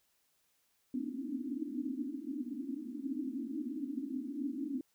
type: band-pass noise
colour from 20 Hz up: pink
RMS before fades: -39 dBFS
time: 0.94-4.81 s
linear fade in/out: 2 ms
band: 240 to 310 Hz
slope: 96 dB/octave
effects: white hiss -75 dBFS RMS until 4.94 s